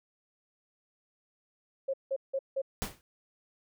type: tone bursts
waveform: sine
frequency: 540 Hz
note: C#5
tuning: 45 cents flat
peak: -28 dBFS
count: 4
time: 1.88-2.618 s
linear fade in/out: 10 ms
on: 57 ms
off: 170 ms
type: noise with exponential decay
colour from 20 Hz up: pink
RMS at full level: -31 dBFS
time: 2.82-3.01 s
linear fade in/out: 0 ms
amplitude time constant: 41 ms
effects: none